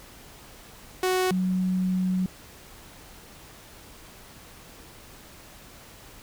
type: tone pair in turn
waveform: sawtooth / sine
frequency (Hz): 370 / 185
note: F#4 / F#3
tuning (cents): 0 / 0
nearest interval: octave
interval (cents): 1200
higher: first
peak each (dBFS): -18 / -22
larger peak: first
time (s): 1.03-1.31 / 1.31-2.26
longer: second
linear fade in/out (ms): 2
effects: pink hiss -48 dBFS RMS until 6.22 s